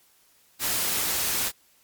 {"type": "noise", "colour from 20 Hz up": "white", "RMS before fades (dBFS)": -26, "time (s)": [0.59, 1.52], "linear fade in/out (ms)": 50, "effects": ["white hiss -61 dBFS RMS until 1.83 s", "MP3 96 kbps"]}